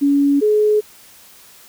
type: tone pair in turn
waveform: sine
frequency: 282.7 / 423.6 Hz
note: C#4 / G#4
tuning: +34 / +34 cents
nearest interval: perfect fifth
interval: 700 cents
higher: second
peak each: -11 dBFS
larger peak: neither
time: 0.01-0.41 / 0.41-0.81 s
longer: neither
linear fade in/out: 20 ms
effects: white hiss -45 dBFS RMS until 1.68 s